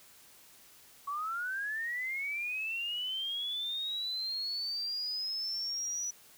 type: linear sweep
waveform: sine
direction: up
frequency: 1108.7 to 5920 Hz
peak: -33 dBFS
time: 1.07-6.11 s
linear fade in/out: 10 ms
effects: white hiss -58 dBFS RMS until 6.37 s